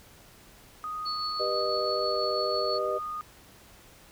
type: tone with pitch glide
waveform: sine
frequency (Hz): 1244.5 to 1230.9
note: D#6 to D#6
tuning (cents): 0 to -19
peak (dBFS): -32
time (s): 0.84-3.21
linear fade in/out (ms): 0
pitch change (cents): -19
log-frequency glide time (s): 2-2.18
type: tone with tremolo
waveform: sine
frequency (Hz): 4420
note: C#8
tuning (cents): -6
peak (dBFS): -30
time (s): 1.05-2.79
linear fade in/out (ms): 20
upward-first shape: triangle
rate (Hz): 6.1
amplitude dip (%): 40
type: chord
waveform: sine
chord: G augmented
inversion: none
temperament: just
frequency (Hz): 392 / 490 / 612.5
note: G4 / B4 / D#5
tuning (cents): 0 / -14 / -27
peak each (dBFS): -33 / -32 / -30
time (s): 1.39-2.99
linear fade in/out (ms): 20
effects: pink hiss -54 dBFS RMS until 4.11 s